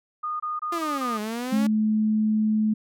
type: tone bursts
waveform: sine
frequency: 1227 Hz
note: D#6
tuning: 25 cents flat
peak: -26 dBFS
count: 5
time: 0.23-1.176 s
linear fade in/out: 10 ms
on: 170 ms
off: 24 ms
type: linear two-way sweep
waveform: sawtooth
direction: down then up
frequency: 349.2 to 207.7 to 287 Hz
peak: -24 dBFS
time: 0.72-1.67 s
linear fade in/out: 5 ms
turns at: 1.2 s
type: tone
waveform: sine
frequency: 215.6 Hz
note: A3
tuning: 35 cents flat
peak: -19 dBFS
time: 1.52-2.74 s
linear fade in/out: 10 ms
effects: none